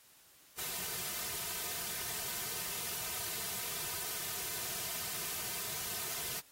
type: noise with comb filter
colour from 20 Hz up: white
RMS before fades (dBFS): -39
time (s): 0.57-6.41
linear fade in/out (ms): 20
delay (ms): 3.6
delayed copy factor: -0.7
effects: white hiss -62 dBFS RMS until 6.51 s + AAC 48 kbps